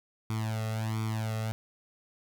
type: tone with flanger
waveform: sawtooth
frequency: 110.2 Hz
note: A2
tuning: 3 cents sharp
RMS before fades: -32 dBFS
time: 0.3-1.52 s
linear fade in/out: 0 ms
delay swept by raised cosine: 0.87 to 1.54 ms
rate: 1.4 Hz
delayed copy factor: +0.95
effects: none